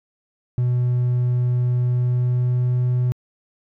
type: tone with pitch glide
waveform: triangle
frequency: 123.47 to 124.47 Hz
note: B2 to B2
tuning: 0 to +14 cents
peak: -14 dBFS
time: 0.58-3.12 s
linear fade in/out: 0 ms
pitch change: +14 cents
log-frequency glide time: 1.85-2.84 s
effects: tanh soft clip ceiling -10 dBFS